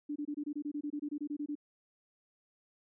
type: tone bursts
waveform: sine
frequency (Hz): 293.7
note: D4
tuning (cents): 0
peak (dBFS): -34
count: 16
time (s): 0.09-1.554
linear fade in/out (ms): 10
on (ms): 69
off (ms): 24
effects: none